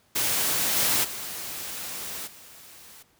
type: noise with level steps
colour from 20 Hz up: white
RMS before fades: -25 / -23 / -35 / -48 dBFS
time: 0.15-3.03 s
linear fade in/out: 10 ms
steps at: 0.75 / 1.03 / 2.26 s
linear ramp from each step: 20 ms
effects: pink hiss -63 dBFS RMS until 3.19 s + high-pass 60 Hz 12 dB/octave